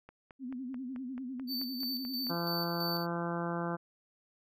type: click train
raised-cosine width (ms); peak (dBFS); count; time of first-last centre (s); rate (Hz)
0.5; -35; 11; 0.09-2.269; 4.59
type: tone with vibrato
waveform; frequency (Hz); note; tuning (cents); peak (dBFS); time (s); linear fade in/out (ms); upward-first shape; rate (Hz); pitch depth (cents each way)
sine; 256; C4; -38; -37; 0.39-2.36; 50; sine; 10; 100
type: tone with tremolo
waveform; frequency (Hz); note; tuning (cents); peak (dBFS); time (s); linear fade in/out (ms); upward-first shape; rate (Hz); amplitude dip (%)
square; 4555; C#8; +46; -35; 1.47-3.07; 50; square; 3; 50
type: harmonic tone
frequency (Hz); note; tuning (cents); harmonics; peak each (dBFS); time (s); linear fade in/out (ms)
170.8; F3; -38; 1 / 2 / 3 / 4 / 5 / 6 / 7 / 8 / 9; -36 / -39 / -41 / -42 / -43 / -44 / -44 / -45 / -46; 2.29-3.77; 20
effects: none